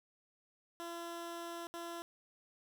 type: tone bursts at uneven times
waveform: 15% pulse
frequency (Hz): 340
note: F4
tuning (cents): -46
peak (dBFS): -36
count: 2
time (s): 0.8-1.67 / 1.74-2.02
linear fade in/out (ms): 0
effects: none